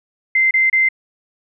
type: tone bursts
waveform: sine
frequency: 2079 Hz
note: C7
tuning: 12 cents flat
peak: -11 dBFS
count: 3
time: 0.35-0.888 s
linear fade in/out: 5 ms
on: 160 ms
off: 29 ms
effects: none